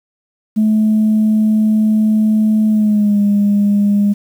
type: tone with pitch glide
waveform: sine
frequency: 216 to 203.9 Hz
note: A3 to G#3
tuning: -32 to -32 cents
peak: -8 dBFS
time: 0.56-4.14 s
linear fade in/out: 20 ms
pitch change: -100 cents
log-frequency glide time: 2.69-3.2 s
effects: tanh soft clip ceiling -6 dBFS + 7-bit